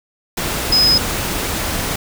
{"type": "tone in noise", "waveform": "sine", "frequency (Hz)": 5060, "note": "D#8", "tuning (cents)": 28, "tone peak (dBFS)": -10, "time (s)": [0.72, 0.98], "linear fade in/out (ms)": 5, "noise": "pink", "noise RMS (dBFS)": -21, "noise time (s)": [0.37, 1.96], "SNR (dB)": 8, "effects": []}